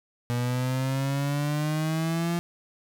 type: exponential sweep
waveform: 35% pulse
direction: up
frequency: 120 to 172.5 Hz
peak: -23 dBFS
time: 0.3-2.39 s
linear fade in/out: 0 ms
effects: none